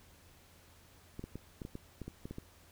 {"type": "clicks", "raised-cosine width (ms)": 3, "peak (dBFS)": -29, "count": 11, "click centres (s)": [1.194, 1.24, 1.356, 1.618, 1.651, 1.754, 2.017, 2.08, 2.255, 2.31, 2.384], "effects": ["added 85 Hz sine -64 dBFS peak until 2.71 s", "pink hiss -62 dBFS RMS until 2.71 s"]}